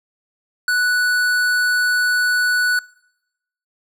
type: tone with tanh clipping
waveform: sine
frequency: 1480 Hz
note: F#6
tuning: in tune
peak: -17 dBFS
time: 0.68-2.79 s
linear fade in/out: 2 ms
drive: 17 dB
effects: noise-tail reverb RT60 0.9 s tail -24 dB re dry